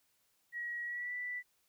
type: tone with pitch glide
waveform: sine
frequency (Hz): 1909 to 1972.9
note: A#6 to B6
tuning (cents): +41 to -2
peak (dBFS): -37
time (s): 0.52-1.43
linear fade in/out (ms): 50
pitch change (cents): +57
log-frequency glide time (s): 0.84-1.14
effects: white hiss -75 dBFS RMS until 1.68 s